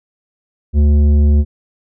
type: tone with tanh clipping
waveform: triangle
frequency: 73.42 Hz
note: D2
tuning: in tune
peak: -9 dBFS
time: 0.73-1.45 s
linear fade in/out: 50 ms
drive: 14 dB
effects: none